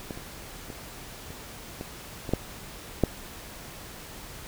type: clicks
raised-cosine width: 2 ms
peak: -20 / -27 / -24 / -28 / -21 / -20 / -9 / -6 dBFS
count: 8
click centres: 0.108 / 0.175 / 0.702 / 1.305 / 1.811 / 2.292 / 2.336 / 3.037 s
effects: pink hiss -43 dBFS RMS until 4.47 s